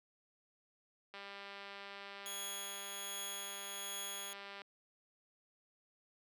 click train, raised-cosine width 0.3 ms, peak -33 dBFS, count 693, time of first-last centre 1.14-4.617 s, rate 199 Hz
15% pulse tone with tremolo, 3335 Hz, G#7, 7 cents sharp, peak -34 dBFS, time 2.26-4.33 s, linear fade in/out 0 ms, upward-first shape triangle, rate 1.3 Hz, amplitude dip 45%
effects high-pass 300 Hz 12 dB/octave

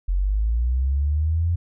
sine linear sweep, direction up, 43.41 to 87.31 Hz, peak -18 dBFS, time 0.08-1.56 s, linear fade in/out 10 ms, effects none

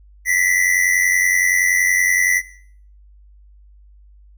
square tone pair together, 1946.4 / 2037 Hz, B6 / C7, -26 / -47 cents, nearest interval minor second, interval 79 cents, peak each -18 dBFS, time 0.25-2.42 s, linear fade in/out 50 ms, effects noise-tail reverb RT60 0.6 s tail -19 dB re dry + added 50 Hz sine -44 dBFS peak until 4.37 s

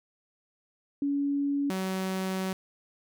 sine / sawtooth tone pair in turn, 282.8 / 188.75 Hz, C#4 / F#3, +35 / +35 cents, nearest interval perfect fifth, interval 700 cents, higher first, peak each -25 dBFS, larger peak neither, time 1.02-1.7 / 1.7-2.53 s, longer second, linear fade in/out 2 ms, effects none

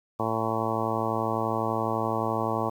harmonic tone, 111.8 Hz, A2, 28 cents sharp, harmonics 1 / 2 / 3 / 4 / 5 / 6 / 7 / 8 / 9 / 10, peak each -34 / -34 / -34 / -34 / -34 / -34 / -34 / -34 / -34 / -34 dBFS, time 0.19-2.7 s, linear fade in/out 10 ms, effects 9-bit

